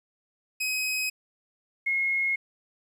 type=tone pair in turn; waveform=sawtooth / sine; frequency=2530 / 2160 Hz; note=D#7 / C#7; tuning=+28 / -45 cents; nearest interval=minor third; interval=273 cents; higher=first; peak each=-23 dBFS; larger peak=neither; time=0.6-1.1 / 1.86-2.36 s; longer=neither; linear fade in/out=10 ms; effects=resampled to 32000 Hz + 10-bit